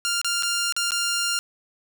10% pulse tone with dropouts, 1396.9 Hz, F6, in tune, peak -14 dBFS, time 0.05-1.39 s, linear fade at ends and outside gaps 0 ms, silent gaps 0.215-0.246 / 0.425-0.432 / 0.724-0.765 / 0.907-0.919 s, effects none

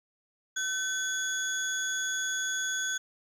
sine tone cluster, 1527 / 3402 / 6670 Hz, G6 / G#7 / G#8, -46 / +41 / +7 cents, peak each -30 / -35 / -32 dBFS, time 0.56-2.98 s, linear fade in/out 10 ms, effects tanh soft clip ceiling -24 dBFS + 10-bit

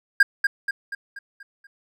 triangle tone with echo, 1613 Hz, G6, 49 cents sharp, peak -8 dBFS, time 0.2-0.23 s, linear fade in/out 5 ms, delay 240 ms, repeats 6, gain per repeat -6 dB, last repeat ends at 1.67 s, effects none

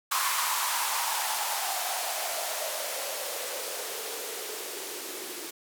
violet noise with band-pass filter sweep, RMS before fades -32 dBFS, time 0.11-5.51 s, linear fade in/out 10 ms, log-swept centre 1100 to 330 Hz, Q 5.3, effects none

